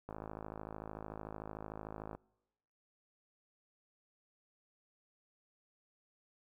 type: click train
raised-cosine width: 1 ms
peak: -30 dBFS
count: 111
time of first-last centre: 0.09-2.15 s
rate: 53.4 Hz
effects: noise-tail reverb RT60 1.0 s tail -25 dB re dry